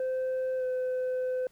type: tone with pitch glide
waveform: sine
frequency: 517 to 509.3 Hz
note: C5 to C5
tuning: -21 to -47 cents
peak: -25 dBFS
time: 0-1.47 s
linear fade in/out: 2 ms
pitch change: -26 cents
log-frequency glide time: 0.57-0.64 s
effects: tanh soft clip ceiling -27 dBFS + pink hiss -65 dBFS RMS until 1.51 s